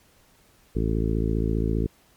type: harmonic tone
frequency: 55 Hz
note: A1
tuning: in tune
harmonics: 1 / 2 / 3 / 4 / 5 / 6 / 7 / 8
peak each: -25 / -28 / -30 / -31 / -32 / -33 / -33 / -34 dBFS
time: 0.75-1.87 s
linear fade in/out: 10 ms
effects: pink hiss -59 dBFS RMS until 2.16 s + MP3 96 kbps